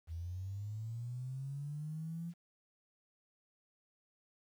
sine linear sweep, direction up, 79.7 to 172.4 Hz, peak -39 dBFS, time 0.07-2.34 s, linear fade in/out 50 ms, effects 11-bit

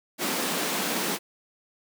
pink high-pass noise, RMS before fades -28 dBFS, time 0.18-1.19 s, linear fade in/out 50 ms, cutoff 180 Hz, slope 48 dB/octave, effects none

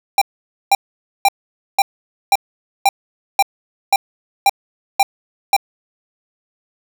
square tone bursts, 794 Hz, G5, 22 cents sharp, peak -9 dBFS, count 11, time 0.18-5.565 s, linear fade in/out 2 ms, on 35 ms, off 500 ms, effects none

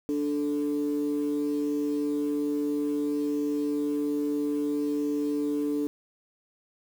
sine tone pair together, 292.3 / 438.6 Hz, D4 / A4, -8 / -6 cents, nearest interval perfect fifth, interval 702 cents, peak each -25 / -30 dBFS, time 0.09-5.87 s, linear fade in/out 0 ms, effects tanh soft clip ceiling -20 dBFS + 8-bit

